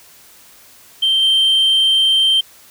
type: tone with level steps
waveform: sine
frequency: 3136 Hz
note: G7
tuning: in tune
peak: -10 / -8 dBFS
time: 1.02-2.41 s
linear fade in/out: 10 ms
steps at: 1.22 s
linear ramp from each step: 10 ms
effects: tanh soft clip ceiling -9 dBFS + white hiss -45 dBFS RMS until 2.7 s